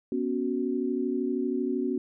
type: chord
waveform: sine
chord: B suspended second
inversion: none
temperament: equal with one note detuned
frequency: 244.4 / 277.2 / 370 Hz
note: B3 / C#4 / F#4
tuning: -18 / 0 / 0 cents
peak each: -30 dBFS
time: 0.12-1.98 s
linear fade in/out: 2 ms
effects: none